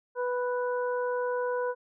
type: harmonic tone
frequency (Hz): 493.9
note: B4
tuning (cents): 0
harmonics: 1 / 2 / 3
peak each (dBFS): -28 / -34 / -38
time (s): 0.15-1.75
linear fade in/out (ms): 50
effects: none